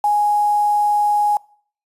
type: tone with quantisation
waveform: sine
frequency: 830.6 Hz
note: G#5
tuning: in tune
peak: -13 dBFS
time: 0.04-1.37 s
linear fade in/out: 2 ms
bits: 6
effects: noise-tail reverb RT60 0.5 s tail -23 dB re dry + resampled to 32000 Hz